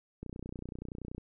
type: click train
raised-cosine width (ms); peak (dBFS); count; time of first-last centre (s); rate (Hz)
3; -28; 30; 0.23-1.181; 30.5
effects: none